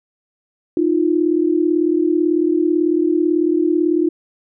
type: tone pair together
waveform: sine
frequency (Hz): 311.1 / 349.2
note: D#4 / F4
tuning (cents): 0 / 0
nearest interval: major second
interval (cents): 200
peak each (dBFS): -16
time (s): 0.77-4.09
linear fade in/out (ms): 2
effects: none